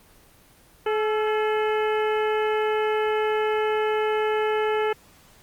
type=harmonic tone with a mistuned harmonic; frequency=428.9 Hz; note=A4; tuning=44 cents flat; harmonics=1 / 2 / 3 / 4 / 5 / 6 / 7; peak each=-22 / -28 / -32 / -34 / -36 / -38 / -39 dBFS; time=0.86-4.93 s; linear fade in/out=5 ms; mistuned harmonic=3; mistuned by=+62 cents; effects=pink hiss -54 dBFS RMS until 5.42 s + Opus 24 kbps